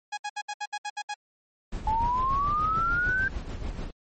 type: tone bursts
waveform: sawtooth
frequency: 830.6 Hz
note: G#5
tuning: in tune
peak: -26 dBFS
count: 9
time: 0.12-1.143 s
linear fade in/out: 10 ms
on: 55 ms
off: 66 ms
type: noise with tremolo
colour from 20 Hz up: brown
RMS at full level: -31 dBFS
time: 1.72-3.91 s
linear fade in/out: 5 ms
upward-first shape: sine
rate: 6.8 Hz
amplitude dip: 55%
type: linear sweep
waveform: sine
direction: up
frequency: 854 to 1579 Hz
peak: -23 dBFS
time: 1.87-3.28 s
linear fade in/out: 2 ms
effects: MP3 32 kbps